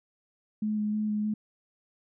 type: tone with vibrato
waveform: sine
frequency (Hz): 212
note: G#3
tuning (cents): +36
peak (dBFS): -26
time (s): 0.62-1.34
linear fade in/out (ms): 5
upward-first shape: square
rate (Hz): 3.2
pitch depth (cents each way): 11
effects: none